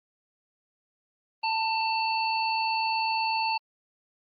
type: harmonic tone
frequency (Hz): 892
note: A5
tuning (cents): +23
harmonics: 1 / 3 / 5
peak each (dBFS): -26 / -31 / -33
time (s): 1.43-3.58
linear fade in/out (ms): 10
effects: Opus 32 kbps